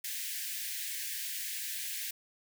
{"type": "high-pass noise", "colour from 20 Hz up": "white", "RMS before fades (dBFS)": -38, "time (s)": [0.04, 2.11], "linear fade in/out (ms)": 5, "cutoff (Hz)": 1600, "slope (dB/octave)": 96, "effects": []}